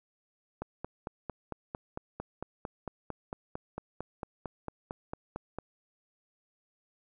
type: click train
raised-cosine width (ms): 1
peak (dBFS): -22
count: 23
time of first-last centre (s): 0.62-5.586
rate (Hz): 4.43
effects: none